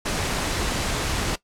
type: noise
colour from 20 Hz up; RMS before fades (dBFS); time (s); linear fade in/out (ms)
pink; -25; 0.05-1.36; 10
effects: noise-tail reverb RT60 0.1 s tail -18 dB re dry + low-pass 9000 Hz 12 dB/octave